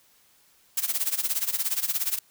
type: noise with tremolo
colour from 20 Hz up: blue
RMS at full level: -24 dBFS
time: 0.77-2.19 s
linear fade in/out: 5 ms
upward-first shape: sine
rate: 17 Hz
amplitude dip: 85%
effects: white hiss -61 dBFS RMS until 2.3 s